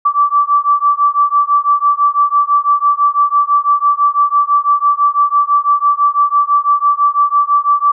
sine beating tone pair, 1157 / 1163 Hz, D6 / D6, -26 / -17 cents, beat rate 6 Hz, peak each -12 dBFS, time 0.05-7.92 s, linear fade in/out 10 ms, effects none

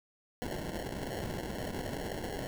white noise with sample-and-hold, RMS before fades -38 dBFS, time 0.42-2.47 s, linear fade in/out 0 ms, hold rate 1225 Hz, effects none

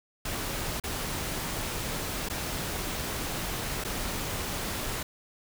pink noise with dropouts, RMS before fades -33 dBFS, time 0.25-5.03 s, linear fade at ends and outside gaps 5 ms, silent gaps 0.8-0.837 / 2.288-2.298 / 3.84-3.847 s, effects none

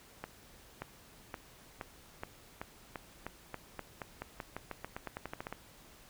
accelerating click train, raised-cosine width 0.5 ms, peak -24 dBFS, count 24, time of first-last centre 0.24-5.526 s, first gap 580 ms, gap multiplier 0.9, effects pink hiss -58 dBFS RMS until 6.09 s

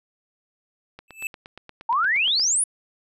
click train, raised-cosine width 0.3 ms, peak -24 dBFS, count 13, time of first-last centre 0.99-2.397 s, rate 8.53 Hz
square tone with exponential growth, 2630 Hz, E7, 5 cents flat, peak -23 dBFS, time 1.08-1.27 s, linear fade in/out 1 ms, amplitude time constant 40 ms
sine exponential sweep, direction up, 880 to 10548 Hz, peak -18 dBFS, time 1.89-2.64 s, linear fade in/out 5 ms
effects resampled to 32000 Hz

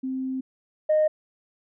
sine tone pair in turn, 261.6 / 616.6 Hz, C4 / D#5, 0 / -16 cents, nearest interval octave + minor third, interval 1484 cents, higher second, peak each -26 / -16 dBFS, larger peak second, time 0.03-0.41 / 0.89-1.08 s, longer first, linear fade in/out 10 ms, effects tanh soft clip ceiling -14 dBFS

